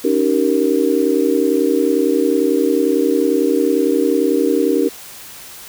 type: chord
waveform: sine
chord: Eb dominant seventh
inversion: third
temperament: just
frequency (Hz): 280 / 311.1 / 388.9 / 466.7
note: Db4 / Eb4 / G4 / Bb4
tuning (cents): +18 / 0 / -14 / +2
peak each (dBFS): -18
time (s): 0.04-4.89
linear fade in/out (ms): 10
effects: white hiss -36 dBFS RMS until 5.68 s